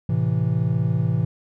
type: chord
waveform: triangle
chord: A minor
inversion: none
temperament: equal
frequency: 110 / 130.81 / 164.81 Hz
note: A2 / C3 / E3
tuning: 0 / 0 / 0 cents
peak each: -21 dBFS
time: 0.09-1.25 s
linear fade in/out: 5 ms
effects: none